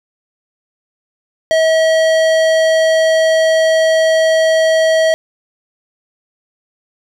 sine tone with tanh clipping, 642 Hz, E5, 46 cents flat, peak -11 dBFS, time 1.51-5.14 s, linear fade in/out 0 ms, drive 18 dB, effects none

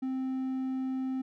triangle tone, 261.6 Hz, C4, in tune, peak -28 dBFS, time 0.02-1.22 s, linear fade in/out 10 ms, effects none

